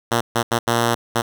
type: tone bursts at uneven times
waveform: 5% pulse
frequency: 117.7 Hz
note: A#2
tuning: 17 cents sharp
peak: -5 dBFS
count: 5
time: 0.11-0.21 / 0.35-0.43 / 0.51-0.59 / 0.67-0.95 / 1.15-1.22 s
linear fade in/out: 10 ms
effects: none